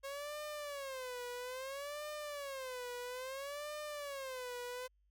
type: tone with vibrato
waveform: sawtooth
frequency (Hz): 542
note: C#5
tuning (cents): -39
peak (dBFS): -38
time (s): 0.03-4.88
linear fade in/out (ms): 20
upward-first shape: sine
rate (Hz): 0.6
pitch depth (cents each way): 180
effects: added 50 Hz sine -70 dBFS peak until 5.1 s